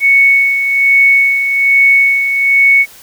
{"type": "tone with tremolo", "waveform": "sine", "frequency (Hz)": 2217, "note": "C#7", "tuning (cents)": 0, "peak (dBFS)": -4, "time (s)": [0, 2.86], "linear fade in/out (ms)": 50, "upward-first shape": "sine", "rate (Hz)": 1.2, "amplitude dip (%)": 55, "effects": ["white hiss -38 dBFS RMS until 3.02 s"]}